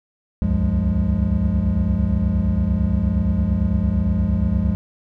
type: tone cluster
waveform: triangle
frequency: 65.9 / 74.6 / 96.8 / 177.2 / 206.9 Hz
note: C2 / D2 / G2 / F3 / G#3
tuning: +13 / +28 / -21 / +25 / -6 cents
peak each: -21 dBFS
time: 0.42-4.75 s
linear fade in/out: 0 ms
effects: none